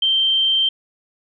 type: tone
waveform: sine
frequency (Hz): 3136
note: G7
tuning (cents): 0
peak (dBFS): -14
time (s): 0.02-0.69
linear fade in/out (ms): 5
effects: none